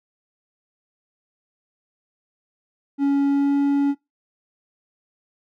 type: tone with pitch glide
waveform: triangle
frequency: 280 to 281.8 Hz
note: C#4 to C#4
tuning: +18 to +29 cents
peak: -14 dBFS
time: 2.98-3.95 s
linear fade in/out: 50 ms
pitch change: +11 cents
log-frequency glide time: 3.27-3.56 s
effects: noise-tail reverb RT60 0.2 s tail -20 dB re dry